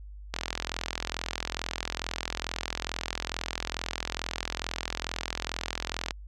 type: click train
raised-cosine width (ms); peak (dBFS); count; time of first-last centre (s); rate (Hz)
0.2; -12; 245; 0.34-6.108; 42.3
effects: added 50 Hz sine -41 dBFS peak until 6.27 s